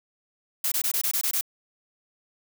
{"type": "noise bursts", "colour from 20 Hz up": "blue", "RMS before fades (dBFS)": -25, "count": 8, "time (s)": [0.64, 1.411], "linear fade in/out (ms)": 5, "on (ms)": 78, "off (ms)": 21, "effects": []}